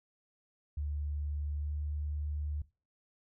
sine tone with pitch glide, 73.42 to 74.23 Hz, D2 to D2, 0 to +19 cents, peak -33 dBFS, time 0.77-2.62 s, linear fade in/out 5 ms, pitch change +19 cents, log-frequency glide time 1.58-1.71 s, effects noise-tail reverb RT60 0.3 s tail -19 dB re dry

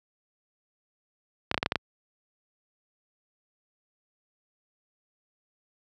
clicks, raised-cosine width 0.3 ms, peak -8 dBFS, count 7, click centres 1.514 / 1.544 / 1.578 / 1.629 / 1.661 / 1.721 / 1.757 s, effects high-pass 60 Hz 12 dB/octave

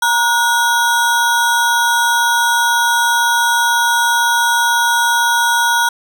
square ring-modulated tone, 1194 Hz, D6, 28 cents sharp, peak -9 dBFS, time 0.02-5.89 s, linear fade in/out 5 ms, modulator 259 Hz, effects none

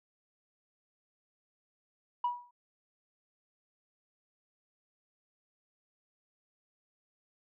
sine tone with exponential decay, 971 Hz, B5, 30 cents flat, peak -24 dBFS, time 2.24-2.51 s, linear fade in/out 5 ms, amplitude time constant 58 ms, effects tanh soft clip ceiling -24 dBFS

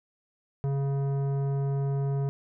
sine tone with tanh clipping, 138.59 Hz, C#3, in tune, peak -27 dBFS, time 0.64-2.29 s, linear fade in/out 0 ms, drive 13 dB, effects none

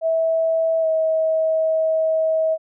sine tone with pitch glide, 651 to 639.4 Hz, E5 to D#5, -22 to +47 cents, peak -16 dBFS, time 0.01-2.58 s, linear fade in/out 50 ms, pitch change -31 cents, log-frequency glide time 0.81-0.86 s, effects none

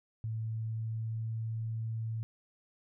sine tone with pitch glide, 111.2 to 112.3 Hz, A2 to A2, +19 to +36 cents, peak -33 dBFS, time 0.24-2.23 s, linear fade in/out 0 ms, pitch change +17 cents, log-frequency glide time 0.42-1.4 s, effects none

